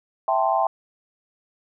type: chord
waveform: sine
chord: A minor seventh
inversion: second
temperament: equal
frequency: 659.3 / 784 / 880 / 1046.5 Hz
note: E5 / G5 / A5 / C6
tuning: 0 / 0 / 0 / 0 cents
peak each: -23 / -22 / -25 / -25 dBFS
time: 0.28-0.67 s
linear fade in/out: 2 ms
effects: none